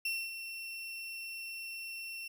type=tone with ADSR envelope; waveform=35% pulse; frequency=2712 Hz; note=E7; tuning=49 cents sharp; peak=-30 dBFS; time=0.05-2.28 s; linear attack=4 ms; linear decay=250 ms; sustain=-9 dB; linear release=6 ms; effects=none